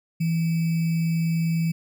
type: tone with sample-and-hold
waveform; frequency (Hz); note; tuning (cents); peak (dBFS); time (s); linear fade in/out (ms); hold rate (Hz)
sine; 164.81; E3; 0; -20; 0.2-1.72; 10; 2450
effects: none